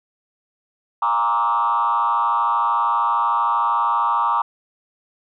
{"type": "tone with frequency modulation", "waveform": "sine", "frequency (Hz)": 1046.5, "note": "C6", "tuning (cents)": 0, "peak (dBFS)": -15, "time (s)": [1.02, 4.42], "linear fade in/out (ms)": 5, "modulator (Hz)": 113, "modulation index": 1.8, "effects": ["tanh soft clip ceiling -11 dBFS"]}